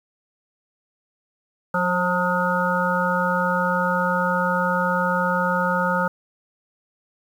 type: harmonic tone with a mistuned harmonic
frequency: 180 Hz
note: F#3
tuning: 47 cents flat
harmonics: 1 / 3 / 5 / 7 / 8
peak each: -25 / -25 / -25 / -25 / -25 dBFS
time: 1.74-6.08 s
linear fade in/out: 5 ms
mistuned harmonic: 3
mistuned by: -18 cents
effects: 8-bit